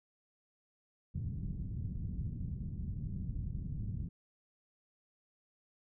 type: low-pass noise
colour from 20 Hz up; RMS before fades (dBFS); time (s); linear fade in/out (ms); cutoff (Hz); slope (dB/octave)
white; -39; 1.14-4.09; 10; 160; 24
effects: none